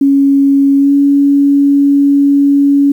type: tone with pitch glide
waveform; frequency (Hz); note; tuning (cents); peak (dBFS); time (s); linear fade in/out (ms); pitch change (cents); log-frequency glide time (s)
sine; 277.2 to 281.7; C#4 to C#4; 0 to +28; -5; 0.01-2.92; 5; +28; 0.77-0.93
effects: 7-bit